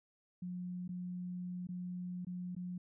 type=tone with dropouts; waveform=sine; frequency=179.5 Hz; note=F3; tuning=48 cents sharp; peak=-39 dBFS; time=0.42-2.78 s; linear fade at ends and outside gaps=5 ms; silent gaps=0.879-0.89 / 1.671-1.688 / 2.249-2.268 / 2.551-2.564 s; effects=none

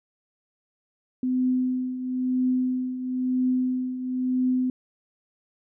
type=tone with tremolo; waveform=sine; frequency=254.5 Hz; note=C4; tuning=48 cents flat; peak=-19 dBFS; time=1.23-4.7 s; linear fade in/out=2 ms; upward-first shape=triangle; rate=1 Hz; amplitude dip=70%; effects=none

